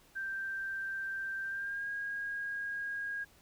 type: tone with pitch glide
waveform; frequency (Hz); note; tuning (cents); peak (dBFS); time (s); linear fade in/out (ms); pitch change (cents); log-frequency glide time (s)
sine; 1571 to 1633; G6 to G#6; +3 to -30; -35; 0.15-3.25; 20; +67; 1.45-1.89
effects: pink hiss -63 dBFS RMS until 3.41 s